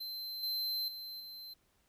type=tone with level steps; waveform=square; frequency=4100 Hz; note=C8; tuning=36 cents flat; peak=-40 / -34 / -43 / -46 dBFS; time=0-1.54 s; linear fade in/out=10 ms; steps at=0.43 / 0.88 / 1.2 s; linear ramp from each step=2 ms; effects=pink hiss -73 dBFS RMS until 1.88 s